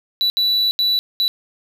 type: tone bursts at uneven times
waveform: triangle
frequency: 3951 Hz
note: B7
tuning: in tune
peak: -13 dBFS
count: 4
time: 0.21-0.3 / 0.37-0.71 / 0.79-0.99 / 1.2-1.28 s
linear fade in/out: 0 ms
effects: none